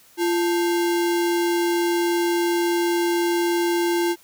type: tone with sample-and-hold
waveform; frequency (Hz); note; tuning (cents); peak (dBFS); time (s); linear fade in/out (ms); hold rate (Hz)
sine; 344.3; F4; -25; -18; 0.17-4.16; 50; 1225
effects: white hiss -53 dBFS RMS until 4.23 s